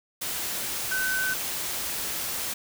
sine tone in noise, 1520 Hz, F#6, 46 cents sharp, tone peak -25 dBFS, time 0.91-1.34 s, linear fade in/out 10 ms, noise white, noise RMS -31 dBFS, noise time 0.21-2.54 s, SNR +3 dB, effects none

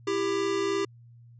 square tone pair together, 333.3 / 396.4 Hz, E4 / G4, +19 / +19 cents, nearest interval minor third, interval 300 cents, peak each -32 / -27 dBFS, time 0.07-0.85 s, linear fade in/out 5 ms, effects added 118 Hz sine -49 dBFS peak until 1.39 s + resampled to 16000 Hz

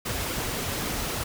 pink noise with flanger, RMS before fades -30 dBFS, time 0.05-1.24 s, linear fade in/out 10 ms, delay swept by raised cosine 1.1 to 6.4 ms, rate 3.7 Hz, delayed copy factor -0.55, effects none

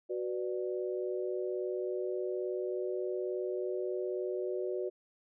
sine chord, B minor, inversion second, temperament just, 370.4 / 493.9 / 592.7 Hz, F#4 / B4 / D5, +2 / 0 / +16 cents, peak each -34 / -39 / -40 dBFS, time 0.09-4.9 s, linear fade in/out 20 ms, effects none

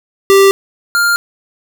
square tone pair in turn, 392 / 1401.8 Hz, G4 / F6, 0 / +6 cents, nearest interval octave + minor seventh, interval 2206 cents, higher second, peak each -5 / -10 dBFS, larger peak first, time 0.3-0.51 / 0.95-1.16 s, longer neither, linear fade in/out 0 ms, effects none

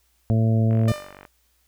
harmonic tone, 112.1 Hz, A2, 33 cents sharp, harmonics 1 / 2 / 3 / 4 / 5 / 6, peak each -17 / -23 / -34 / -33 / -34 / -34 dBFS, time 0.3-0.92 s, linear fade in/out 0 ms
click train, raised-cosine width 0.5 ms, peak -26 dBFS, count 27, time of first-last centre 0.71-1.252 s, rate 48 Hz
sawtooth tone with exponential decay, 599 Hz, D5, 34 cents sharp, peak -21 dBFS, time 0.88-1.28 s, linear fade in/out 2 ms, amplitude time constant 86 ms
effects added 60 Hz sine -66 dBFS peak until 1.67 s + white hiss -66 dBFS RMS until 1.67 s

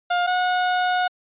30% pulse tone pair in turn, 708 / 727.5 Hz, F5 / F#5, +23 / -29 cents, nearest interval unison, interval 48 cents, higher second, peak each -16 dBFS, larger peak neither, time 0.1-0.27 / 0.27-1.08 s, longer second, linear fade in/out 10 ms, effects resampled to 8000 Hz

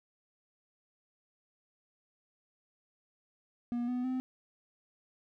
triangle tone with pitch steps, 240 / 248.3 / 256.9 Hz, B3 / B3 / C4, -49 / +9 / -32 cents, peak -29 dBFS, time 3.72-4.2 s, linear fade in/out 0 ms, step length 160 ms, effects none

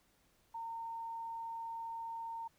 sine tone, 915 Hz, A#5, 32 cents flat, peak -40 dBFS, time 0.54-2.48 s, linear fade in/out 10 ms, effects pink hiss -72 dBFS RMS until 2.58 s

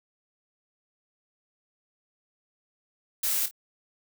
blue noise with echo, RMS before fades -27 dBFS, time 3.23-3.46 s, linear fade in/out 5 ms, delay 26 ms, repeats 2, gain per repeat -10 dB, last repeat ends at 3.512 s, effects none

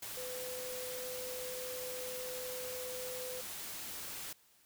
sine tone in noise, 505 Hz, B4, 39 cents sharp, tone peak -42 dBFS, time 0.17-3.41 s, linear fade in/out 5 ms, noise white, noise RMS -44 dBFS, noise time 0.02-4.33 s, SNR -1 dB, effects white hiss -67 dBFS RMS until 4.65 s

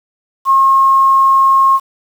sine tone with quantisation, 1078 Hz, C#6, 49 cents flat, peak -6 dBFS, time 0.45-1.8 s, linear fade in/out 50 ms, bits 6, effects none

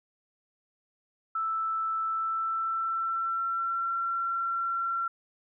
sine tone with pitch glide, 1320 to 1361 Hz, E6 to F6, +2 to -45 cents, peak -27 dBFS, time 1.35-5.08 s, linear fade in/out 5 ms, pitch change +53 cents, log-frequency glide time 2.04-3.95 s, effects none

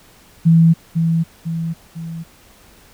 sine tone with echo, 164.81 Hz, E3, in tune, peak -7 dBFS, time 0.45-0.74 s, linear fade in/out 20 ms, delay 500 ms, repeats 3, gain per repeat -6 dB, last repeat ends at 2.24 s, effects pink hiss -48 dBFS RMS until 2.93 s

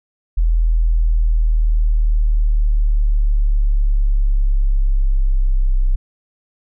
sine linear sweep, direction down, 41.2 to 32.04 Hz, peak -11 dBFS, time 0.37-5.96 s, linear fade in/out 10 ms, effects none

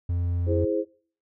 triangle tone, 87.31 Hz, F2, in tune, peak -21 dBFS, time 0.09-0.65 s, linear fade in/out 5 ms
sine chord, E augmented, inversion none, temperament equal, 329.6 / 415.3 / 523.3 Hz, E4 / G#4 / B#4, 0 / 0 / 0 cents, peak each -27 dBFS, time 0.46-0.85 s, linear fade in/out 50 ms
effects noise-tail reverb RT60 0.5 s tail -25 dB re dry

